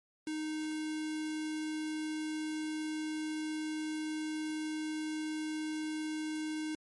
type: tone with notch filter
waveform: square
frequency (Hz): 310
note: D#4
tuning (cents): -6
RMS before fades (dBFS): -37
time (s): 0.27-6.75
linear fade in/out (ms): 2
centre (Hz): 820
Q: 1.5
effects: MP3 48 kbps

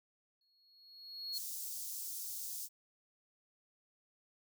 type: tone with exponential growth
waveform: triangle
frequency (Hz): 4322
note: C#8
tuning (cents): -45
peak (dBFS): -35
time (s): 0.41-1.38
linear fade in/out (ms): 2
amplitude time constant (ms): 210
type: high-pass noise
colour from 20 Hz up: white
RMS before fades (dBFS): -43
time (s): 1.32-2.69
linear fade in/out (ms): 50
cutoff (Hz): 5000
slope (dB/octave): 24
effects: none

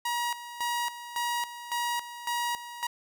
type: tone with tremolo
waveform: sawtooth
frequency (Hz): 955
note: A#5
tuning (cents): +42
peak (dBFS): -24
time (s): 0.05-2.87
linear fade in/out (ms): 5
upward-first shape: square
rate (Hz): 1.8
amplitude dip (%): 75
effects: none

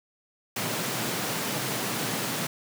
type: high-pass noise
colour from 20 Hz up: pink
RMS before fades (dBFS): -30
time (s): 0.56-2.47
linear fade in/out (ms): 5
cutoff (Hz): 110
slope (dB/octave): 96
effects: none

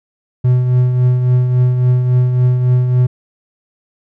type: tone with tremolo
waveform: triangle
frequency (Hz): 125.3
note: B2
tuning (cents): +25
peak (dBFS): -5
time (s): 0.44-3.07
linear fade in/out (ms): 10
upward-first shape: triangle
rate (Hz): 3.6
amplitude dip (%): 50
effects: none

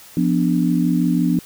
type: chord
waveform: sine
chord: B diminished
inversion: second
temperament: equal with one note detuned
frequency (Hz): 174.61 / 247.9 / 293.7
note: F3 / B3 / D4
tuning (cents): 0 / +7 / 0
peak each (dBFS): -18 / -19 / -20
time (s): 0.17-1.39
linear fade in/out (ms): 2
effects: white hiss -43 dBFS RMS until 1.45 s

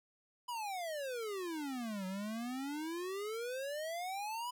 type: exponential two-way sweep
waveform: square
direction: down then up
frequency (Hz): 1000 to 184.1 to 1000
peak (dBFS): -39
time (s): 0.48-4.51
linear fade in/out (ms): 10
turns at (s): 2.06
effects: none

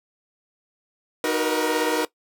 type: chord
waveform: sawtooth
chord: B major seventh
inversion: first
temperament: equal with one note detuned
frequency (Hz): 311.1 / 370 / 466.2 / 483.4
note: D#4 / F#4 / A#4 / B4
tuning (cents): 0 / 0 / 0 / -37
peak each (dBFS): -22 / -25 / -22 / -22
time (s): 1.24-2.05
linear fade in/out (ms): 2
effects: noise-tail reverb RT60 0.1 s tail -19 dB re dry

